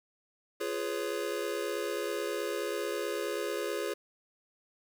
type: chord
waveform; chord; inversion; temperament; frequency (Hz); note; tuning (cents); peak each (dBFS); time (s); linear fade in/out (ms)
square; C# dominant seventh; first; just; 346.5 / 415.8 / 498.9 / 554.4; E#4 / G#4 / B4 / C#5; -14 / +2 / +17 / 0; -39 / -36 / -40 / -39; 0.6-3.94; 10
effects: 10-bit